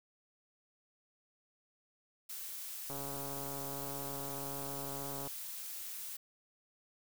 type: noise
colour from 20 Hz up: blue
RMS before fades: -44 dBFS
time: 2.29-6.17 s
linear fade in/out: 10 ms
type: click train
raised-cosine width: 1 ms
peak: -31 dBFS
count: 331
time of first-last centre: 2.9-5.274 s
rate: 139 Hz
effects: none